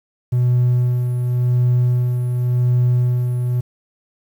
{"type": "tone with tremolo", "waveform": "triangle", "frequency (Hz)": 123.47, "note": "B2", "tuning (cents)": 0, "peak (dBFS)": -9, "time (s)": [0.32, 3.61], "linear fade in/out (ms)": 10, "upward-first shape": "sine", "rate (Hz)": 0.9, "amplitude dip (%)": 50, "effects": ["tanh soft clip ceiling -7 dBFS", "8-bit"]}